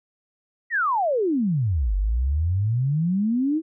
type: exponential two-way sweep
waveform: sine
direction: down then up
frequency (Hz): 1975.5 to 46.25 to 330.4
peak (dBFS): -19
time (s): 0.7-3.62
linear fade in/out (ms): 50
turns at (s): 1.95
effects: none